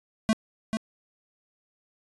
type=tone with echo; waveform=square; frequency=220 Hz; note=A3; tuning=in tune; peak=-20 dBFS; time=0.29-0.33 s; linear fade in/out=0 ms; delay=440 ms; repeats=1; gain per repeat=-6 dB; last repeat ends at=0.77 s; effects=resampled to 24000 Hz